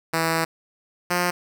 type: tone pair in turn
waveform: 5% pulse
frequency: 163.3 / 177.22 Hz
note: E3 / F3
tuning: -16 / +26 cents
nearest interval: minor second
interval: 142 cents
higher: second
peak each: -9 dBFS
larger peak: neither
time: 0.13-0.45 / 1.1-1.31 s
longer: first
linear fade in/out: 10 ms
effects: none